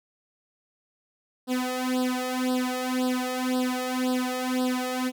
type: tone with flanger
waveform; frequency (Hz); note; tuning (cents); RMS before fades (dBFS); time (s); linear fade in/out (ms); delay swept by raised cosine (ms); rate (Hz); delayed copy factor
sawtooth; 253.6; B3; +46; -27; 1.47-5.12; 50; 0.22 to 1.62; 1.9; +1
effects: none